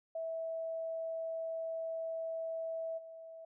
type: tone with level steps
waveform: sine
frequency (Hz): 653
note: E5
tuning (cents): -17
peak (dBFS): -36 / -47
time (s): 0.15-3.45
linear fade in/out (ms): 5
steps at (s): 2.97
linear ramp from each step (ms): 20
effects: none